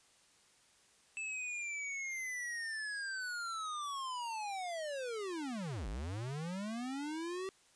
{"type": "linear two-way sweep", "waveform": "square", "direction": "down then up", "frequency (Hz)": [2637, 45, 387.7], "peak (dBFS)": -39, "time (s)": [1.17, 7.49], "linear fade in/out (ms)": 0, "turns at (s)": 5.88, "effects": ["white hiss -67 dBFS RMS until 7.75 s", "resampled to 22050 Hz"]}